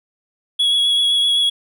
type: tone with vibrato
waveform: triangle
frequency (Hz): 3351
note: G#7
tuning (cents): +15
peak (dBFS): -12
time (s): 0.59-1.5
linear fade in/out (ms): 10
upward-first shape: triangle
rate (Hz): 7.8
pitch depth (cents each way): 19
effects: none